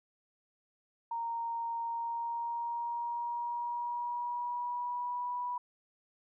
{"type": "tone with pitch glide", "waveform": "sine", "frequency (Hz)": [928, 979.8], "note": ["A#5", "B5"], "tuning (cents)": [-8, -14], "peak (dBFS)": -33, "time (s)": [1.11, 5.58], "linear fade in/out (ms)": 5, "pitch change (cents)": 94, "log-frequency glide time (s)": [1.84, 5.34], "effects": []}